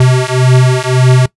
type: beating tone pair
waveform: square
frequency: 126.7 / 128.5 Hz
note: B2 / C3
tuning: +45 / -31 cents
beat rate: 1.8 Hz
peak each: -10 dBFS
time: 0-1.26 s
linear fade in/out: 5 ms
effects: noise-tail reverb RT60 0.1 s tail -20 dB re dry + resampled to 24000 Hz